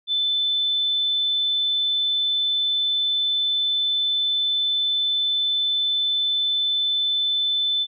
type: tone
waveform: sine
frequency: 3520 Hz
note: A7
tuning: in tune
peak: -19 dBFS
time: 0.07-7.87 s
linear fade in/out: 50 ms
effects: none